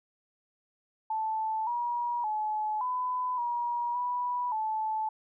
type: tone with pitch steps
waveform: sine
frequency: 877 / 958 / 856 / 1003 / 956 / 981 / 871 Hz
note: A5 / A#5 / A5 / B5 / A#5 / B5 / A5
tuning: -6 / +47 / -48 / +26 / +43 / -12 / -18 cents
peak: -28 dBFS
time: 1.1-5.09 s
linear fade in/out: 5 ms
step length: 570 ms
effects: none